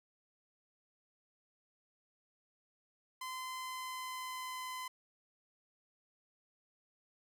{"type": "tone with pitch glide", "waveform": "sawtooth", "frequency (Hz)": [1029, 1020.7], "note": ["C6", "C6"], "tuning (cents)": [-29, -43], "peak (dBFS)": -37, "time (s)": [3.21, 4.88], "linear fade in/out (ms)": 5, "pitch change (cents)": -14, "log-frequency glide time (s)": [3.52, 4.66], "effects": []}